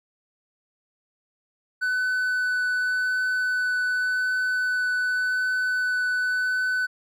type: tone with vibrato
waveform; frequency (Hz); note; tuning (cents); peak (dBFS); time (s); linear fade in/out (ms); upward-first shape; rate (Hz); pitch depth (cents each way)
triangle; 1500; F#6; +23; -20; 1.81-6.87; 20; triangle; 0.88; 8
effects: none